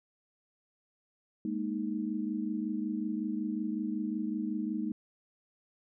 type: chord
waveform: sine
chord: Ab suspended second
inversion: none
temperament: equal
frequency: 207.7 / 233.1 / 311.1 Hz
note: Ab3 / Bb3 / Eb4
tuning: 0 / 0 / 0 cents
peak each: -35 / -36 / -35 dBFS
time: 1.45-4.92 s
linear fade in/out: 2 ms
effects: none